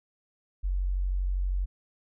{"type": "tone", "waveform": "sine", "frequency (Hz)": 46.25, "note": "F#1", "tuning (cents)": 0, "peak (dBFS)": -25, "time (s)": [0.63, 1.66], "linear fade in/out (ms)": 20, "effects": []}